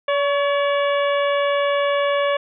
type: harmonic tone with a mistuned harmonic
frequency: 570 Hz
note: C#5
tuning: 48 cents sharp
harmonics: 1 / 2 / 3 / 4 / 5 / 6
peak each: -18 / -24 / -28 / -30 / -32 / -34 dBFS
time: 0.08-2.37 s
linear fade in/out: 5 ms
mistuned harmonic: 2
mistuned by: -31 cents
effects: none